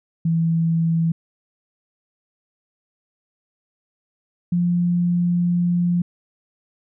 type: tone pair in turn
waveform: sine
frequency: 164.81 / 174.86 Hz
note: E3 / F3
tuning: 0 / +2 cents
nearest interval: minor second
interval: 102 cents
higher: second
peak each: -16 dBFS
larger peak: neither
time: 0.25-1.12 / 4.52-6.02 s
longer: second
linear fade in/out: 5 ms
effects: none

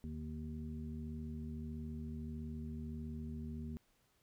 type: harmonic tone with a mistuned harmonic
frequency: 77.78 Hz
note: D#2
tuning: in tune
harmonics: 1 / 2 / 3 / 5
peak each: -45 / -48 / -45 / -58 dBFS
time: 0.04-3.77 s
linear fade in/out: 0 ms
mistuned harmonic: 2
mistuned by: -43 cents
effects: pink hiss -75 dBFS RMS until 4.22 s

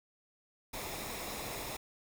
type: noise with comb filter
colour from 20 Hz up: pink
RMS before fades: -41 dBFS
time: 0.73-1.77 s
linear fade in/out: 10 ms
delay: 0.66 ms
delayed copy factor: -0.5
effects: none

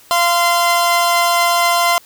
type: tone pair together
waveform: sawtooth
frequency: 691 / 1034.4 Hz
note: F5 / C6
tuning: -19 / -20 cents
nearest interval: perfect fifth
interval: 699 cents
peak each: -11 dBFS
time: 0.11-1.98 s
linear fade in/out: 0 ms
effects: white hiss -46 dBFS RMS until 2.05 s

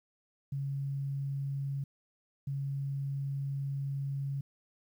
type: tone bursts at uneven times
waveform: sine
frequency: 138.59 Hz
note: C#3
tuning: in tune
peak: -32 dBFS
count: 2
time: 0.52-1.84 / 2.47-4.41 s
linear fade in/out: 5 ms
effects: 11-bit

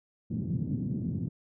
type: band-pass noise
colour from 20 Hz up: pink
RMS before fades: -32 dBFS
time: 0.3-1.29 s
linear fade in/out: 10 ms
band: 110 to 240 Hz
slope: 24 dB/octave
effects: none

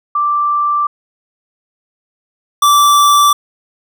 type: tone pair in turn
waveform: sine / square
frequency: 1174.7 / 1164.6 Hz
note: D6 / D6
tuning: 0 / -15 cents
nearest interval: unison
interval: 15 cents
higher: first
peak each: -11 / -7 dBFS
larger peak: second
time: 0.15-0.87 / 2.62-3.33 s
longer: first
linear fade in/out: 5 ms
effects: none

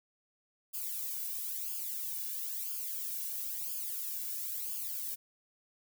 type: noise with flanger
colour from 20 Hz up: violet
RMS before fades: -38 dBFS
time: 0.73-5.16 s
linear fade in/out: 20 ms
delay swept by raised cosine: 0.51 to 1.61 ms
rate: 1 Hz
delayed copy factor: -0.9
effects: none

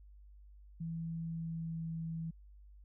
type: tone with pitch glide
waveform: sine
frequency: 164.81 to 163.39 Hz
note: E3 to E3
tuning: 0 to -15 cents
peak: -37 dBFS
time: 0.8-2.31 s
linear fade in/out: 10 ms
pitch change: -15 cents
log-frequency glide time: 1.23-1.91 s
effects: added 50 Hz sine -54 dBFS peak until 2.84 s

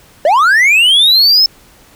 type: linear sweep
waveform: triangle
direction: up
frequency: 554.4 to 5290 Hz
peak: -4 dBFS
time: 0.25-1.46 s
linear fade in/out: 2 ms
effects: pink hiss -44 dBFS RMS until 1.95 s

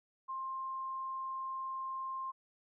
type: tone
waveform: sine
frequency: 1057 Hz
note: C6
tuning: 17 cents sharp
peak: -37 dBFS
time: 0.28-2.32 s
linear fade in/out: 20 ms
effects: none

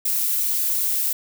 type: noise with flanger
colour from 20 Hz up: violet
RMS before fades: -22 dBFS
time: 0.05-1.13 s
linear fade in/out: 5 ms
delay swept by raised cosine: 0.59 to 5.79 ms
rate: 2.7 Hz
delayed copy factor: -0.5
effects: none

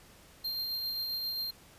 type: tone with tremolo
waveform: square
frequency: 4186 Hz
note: C8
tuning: in tune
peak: -32 dBFS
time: 0.44-1.51 s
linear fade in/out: 10 ms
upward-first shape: triangle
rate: 7.5 Hz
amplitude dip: 30%
effects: pink hiss -57 dBFS RMS until 1.78 s + resampled to 32000 Hz

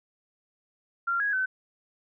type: tone with pitch steps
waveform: sine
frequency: 1383 / 1657 / 1522 Hz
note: F6 / G#6 / F#6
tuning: -17 / -4 / +48 cents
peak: -24 dBFS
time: 1.07-1.46 s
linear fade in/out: 10 ms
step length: 130 ms
effects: none

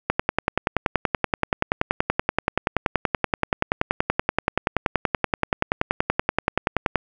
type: click train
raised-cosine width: 0.5 ms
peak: -3 dBFS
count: 73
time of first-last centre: 0.1-6.957 s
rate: 10.5 Hz
effects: none

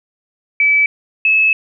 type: tone pair in turn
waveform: sine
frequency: 2300 / 2595 Hz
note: D7 / E7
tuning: -37 / -28 cents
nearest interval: major second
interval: 209 cents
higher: second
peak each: -9 dBFS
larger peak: neither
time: 0.6-0.86 / 1.25-1.53 s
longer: second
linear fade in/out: 2 ms
effects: none

